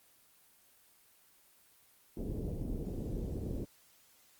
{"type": "low-pass noise", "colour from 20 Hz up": "pink", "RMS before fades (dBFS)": -38, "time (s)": [2.17, 3.65], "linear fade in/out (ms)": 2, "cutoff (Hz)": 460, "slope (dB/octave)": 24, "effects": ["white hiss -65 dBFS RMS until 4.39 s", "Opus 24 kbps"]}